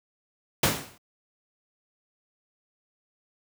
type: noise with exponential decay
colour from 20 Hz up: pink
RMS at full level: -18 dBFS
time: 0.63-0.98 s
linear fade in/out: 5 ms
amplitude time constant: 75 ms
effects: high-pass 100 Hz 12 dB/octave